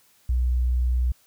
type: tone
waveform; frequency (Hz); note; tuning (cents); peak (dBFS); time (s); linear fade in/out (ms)
sine; 61.74; B1; 0; -19; 0.29-1.12; 5
effects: white hiss -60 dBFS RMS until 1.26 s